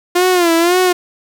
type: tone with vibrato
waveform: sawtooth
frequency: 349.2 Hz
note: F4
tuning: in tune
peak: -6 dBFS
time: 0.15-0.93 s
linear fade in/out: 10 ms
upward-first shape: sine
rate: 1.9 Hz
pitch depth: 97 cents each way
effects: 8-bit